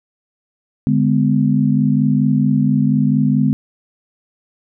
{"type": "chord", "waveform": "sine", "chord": "G# diminished", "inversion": "second", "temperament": "equal with one note detuned", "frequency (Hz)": [146.83, 207.7, 252.1], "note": ["D3", "G#3", "B3"], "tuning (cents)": [0, 0, 36], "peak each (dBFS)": -16, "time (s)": [0.87, 3.53], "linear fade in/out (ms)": 0, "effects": []}